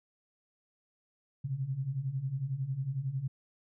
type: beating tone pair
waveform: sine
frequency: 126.9 / 137.9 Hz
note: B2 / C#3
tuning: +47 / -9 cents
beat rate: 11 Hz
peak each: -37 / -33 dBFS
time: 1.44-3.28 s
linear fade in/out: 10 ms
effects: none